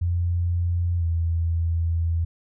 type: tone with pitch glide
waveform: sine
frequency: 86.9 to 83.36 Hz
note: F2 to E2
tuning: -8 to +20 cents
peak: -20 dBFS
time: 0.01-2.25 s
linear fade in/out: 10 ms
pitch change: -72 cents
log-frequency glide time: 0.98-1.04 s
effects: none